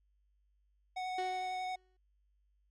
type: tone with vibrato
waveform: square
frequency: 740 Hz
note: F#5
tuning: in tune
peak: -37 dBFS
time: 0.96-1.76 s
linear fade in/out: 10 ms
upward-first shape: sine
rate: 11 Hz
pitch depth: 10 cents each way
type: tone with exponential decay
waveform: 30% pulse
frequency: 370 Hz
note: F#4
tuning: in tune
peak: -35 dBFS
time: 1.18-1.97 s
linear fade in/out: 5 ms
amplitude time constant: 170 ms
effects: added 50 Hz sine -70 dBFS peak until 2.7 s + low-pass 5000 Hz 12 dB/octave